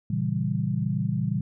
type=chord; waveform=sine; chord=A# diminished seventh; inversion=none; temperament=equal; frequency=116.54 / 138.59 / 164.81 / 196 Hz; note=A#2 / C#3 / E3 / G3; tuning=0 / 0 / 0 / 0 cents; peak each=-29 dBFS; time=0.1-1.41 s; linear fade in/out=5 ms; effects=none